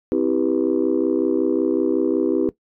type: chord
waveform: sine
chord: C major seventh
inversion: none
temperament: just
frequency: 261.6 / 327 / 392.4 / 490.5 Hz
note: C4 / E4 / G4 / B4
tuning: 0 / -14 / +2 / -12 cents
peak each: -22 / -19 / -21 / -25 dBFS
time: 0.12-2.49 s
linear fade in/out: 0 ms
effects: noise-tail reverb RT60 0.1 s tail -18 dB re dry + tanh soft clip ceiling -9 dBFS